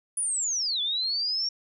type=linear two-way sweep; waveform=sine; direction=down then up; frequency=9950 to 3402 to 5580 Hz; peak=-25 dBFS; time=0.17-1.49 s; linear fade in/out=5 ms; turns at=0.81 s; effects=none